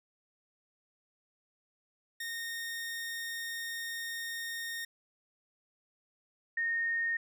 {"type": "tone pair in turn", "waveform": ["sawtooth", "sine"], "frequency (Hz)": [1845, 1845], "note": ["A#6", "A#6"], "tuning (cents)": [-18, -18], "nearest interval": "unison", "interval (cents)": 0, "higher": "neither", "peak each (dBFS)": [-33, -29], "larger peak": "second", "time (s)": [[2.2, 4.85], [6.57, 7.17]], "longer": "first", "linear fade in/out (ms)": 5, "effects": []}